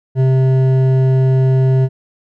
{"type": "tone with hard clipping", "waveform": "triangle", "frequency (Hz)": 131.2, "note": "C3", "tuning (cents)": 5, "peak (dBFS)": -11, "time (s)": [0.15, 1.89], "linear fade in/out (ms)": 50, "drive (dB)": 13, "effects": []}